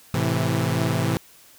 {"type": "chord", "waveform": "sawtooth", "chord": "A minor", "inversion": "none", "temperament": "equal with one note detuned", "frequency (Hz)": [108.67, 130.81, 164.81], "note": ["A2", "C3", "E3"], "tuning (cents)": [-21, 0, 0], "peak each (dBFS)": -21, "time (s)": [0.14, 1.17], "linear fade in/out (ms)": 0, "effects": ["white hiss -51 dBFS RMS until 1.58 s"]}